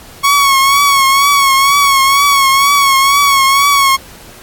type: tone with vibrato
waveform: sawtooth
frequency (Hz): 1108.7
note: C#6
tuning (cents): 0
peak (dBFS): -3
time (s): 0.23-3.97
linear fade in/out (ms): 20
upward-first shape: triangle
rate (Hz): 2.1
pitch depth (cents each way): 57
effects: pink hiss -36 dBFS RMS until 4.42 s + AAC 64 kbps